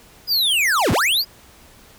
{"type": "linear two-way sweep", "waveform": "square", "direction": "down then up", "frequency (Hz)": [5030, 57.7, 5030], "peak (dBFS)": -16, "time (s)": [0.27, 1.25], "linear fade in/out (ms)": 50, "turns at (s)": 0.92, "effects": ["pink hiss -48 dBFS RMS until 1.98 s"]}